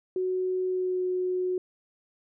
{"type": "tone with pitch glide", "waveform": "sine", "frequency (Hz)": [370, 366], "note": ["F#4", "F#4"], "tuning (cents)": [0, -19], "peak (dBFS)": -25, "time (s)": [0.16, 1.58], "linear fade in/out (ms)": 2, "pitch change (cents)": -19, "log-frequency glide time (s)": [0.67, 1.04], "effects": []}